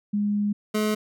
sine / 25% pulse tone pair in turn, 206.1 / 213.4 Hz, G#3 / G#3, -13 / +47 cents, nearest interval minor second, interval 60 cents, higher second, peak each -21 / -18 dBFS, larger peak second, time 0.13-0.53 / 0.74-0.95 s, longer first, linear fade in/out 10 ms, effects none

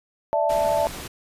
sine chord, D suspended second, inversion none, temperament equal, 587.3 / 659.3 / 880 Hz, D5 / E5 / A5, 0 / 0 / 0 cents, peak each -23 / -22 / -24 dBFS, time 0.33-0.87 s, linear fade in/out 0 ms
pink noise, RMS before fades -35 dBFS, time 0.49-1.08 s, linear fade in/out 10 ms
effects resampled to 32000 Hz

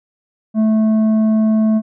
sine tone with tanh clipping, 218.3 Hz, A3, 13 cents flat, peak -12 dBFS, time 0.54-1.82 s, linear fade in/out 50 ms, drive 7 dB, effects none

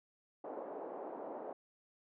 white band-pass noise, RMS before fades -45 dBFS, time 0.44-1.53 s, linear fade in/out 5 ms, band 310 to 760 Hz, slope 24 dB/octave, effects none

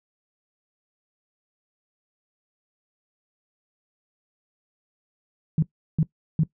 sine tone bursts, 157.6 Hz, D#3, 23 cents sharp, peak -16 dBFS, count 3, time 5.58-6.435 s, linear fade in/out 2 ms, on 45 ms, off 360 ms, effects noise-tail reverb RT60 0.1 s tail -19 dB re dry

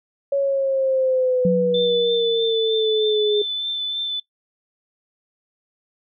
sine exponential sweep, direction down, 559 to 414.5 Hz, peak -16 dBFS, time 0.32-3.42 s, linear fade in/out 5 ms
sine tone with exponential decay, 181 Hz, F#3, 38 cents flat, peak -15 dBFS, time 1.45-2.56 s, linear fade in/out 2 ms, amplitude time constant 240 ms
sine tone with vibrato, 3529 Hz, A7, 4 cents sharp, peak -22 dBFS, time 1.74-4.2 s, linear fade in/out 5 ms, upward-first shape triangle, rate 3.2 Hz, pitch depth 19 cents each way
effects noise-tail reverb RT60 0.1 s tail -17 dB re dry

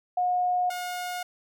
sine / sawtooth tone pair in turn, 722 / 718.8 Hz, F#5 / F5, -43 / +50 cents, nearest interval unison, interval 7 cents, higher first, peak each -22 / -27 dBFS, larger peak first, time 0.17-0.7 / 0.7-1.23 s, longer neither, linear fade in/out 5 ms, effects none

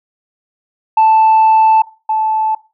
sine tone pair in turn, 880 / 872.9 Hz, A5 / A5, 0 / -14 cents, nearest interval unison, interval 14 cents, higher first, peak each -4 / -11 dBFS, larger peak first, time 0.97-1.82 / 2.09-2.55 s, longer first, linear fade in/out 5 ms, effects noise-tail reverb RT60 0.3 s tail -19 dB re dry + tanh soft clip ceiling -4 dBFS

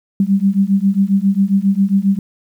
sine beating tone pair, 192.7 / 200.1 Hz, G3 / G3, -29 / +36 cents, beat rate 7.4 Hz, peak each -14 / -14 dBFS, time 0.2-2.19 s, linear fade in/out 2 ms, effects 8-bit

